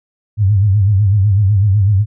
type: tone with vibrato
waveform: sine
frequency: 100.6 Hz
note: G2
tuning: 45 cents sharp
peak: -8 dBFS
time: 0.37-2.06 s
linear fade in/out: 50 ms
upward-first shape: sine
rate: 8 Hz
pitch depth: 120 cents each way
effects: none